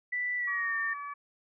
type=tone with pitch glide; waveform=sine; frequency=1975.5 to 1811.5 Hz; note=B6 to A6; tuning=0 to +50 cents; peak=-29 dBFS; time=0.12-0.94 s; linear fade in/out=10 ms; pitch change=-150 cents; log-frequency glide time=0.37-0.76 s
type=harmonic tone; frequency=573 Hz; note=D5; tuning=43 cents flat; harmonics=2 / 3 / 4; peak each=-37 / -47 / -48 dBFS; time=0.47-1.14 s; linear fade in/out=10 ms
effects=none